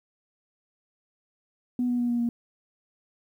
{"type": "tone with pitch steps", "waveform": "sine", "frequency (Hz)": [246.9, 244.2, 241.5, 238.9, 236.3], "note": ["B3", "B3", "B3", "A#3", "A#3"], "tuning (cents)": [0, -19, -39, 43, 24], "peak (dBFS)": -22, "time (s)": [1.79, 2.29], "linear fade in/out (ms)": 2, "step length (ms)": 100, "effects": ["tanh soft clip ceiling -18 dBFS", "10-bit"]}